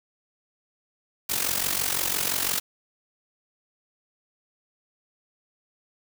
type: noise with amplitude modulation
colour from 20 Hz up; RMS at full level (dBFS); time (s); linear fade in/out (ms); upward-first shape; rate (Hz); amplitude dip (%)
white; -23; 1.29-2.6; 10; sine; 45.9; 75
effects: none